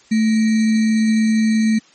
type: tone with sample-and-hold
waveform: sine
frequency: 220 Hz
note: A3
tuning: in tune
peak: -12 dBFS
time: 0.11-1.79 s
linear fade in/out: 10 ms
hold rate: 2100 Hz
effects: white hiss -50 dBFS RMS until 1.94 s + MP3 32 kbps